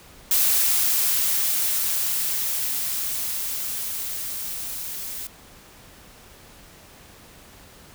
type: noise with level ramp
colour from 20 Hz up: blue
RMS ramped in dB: -19 to -33 dBFS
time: 0.31-5.27 s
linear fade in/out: 2 ms
effects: pink hiss -48 dBFS RMS until 7.94 s